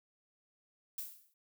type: noise with exponential decay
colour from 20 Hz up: violet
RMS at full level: -38 dBFS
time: 0.98-1.34 s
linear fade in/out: 2 ms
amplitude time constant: 77 ms
effects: none